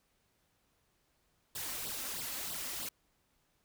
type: noise with flanger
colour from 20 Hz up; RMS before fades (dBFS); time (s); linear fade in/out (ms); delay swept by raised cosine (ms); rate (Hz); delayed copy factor
white; -40; 1.55-2.89; 5; 0.22 to 3.92; 3.1; +0.8
effects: pink hiss -75 dBFS RMS until 3.64 s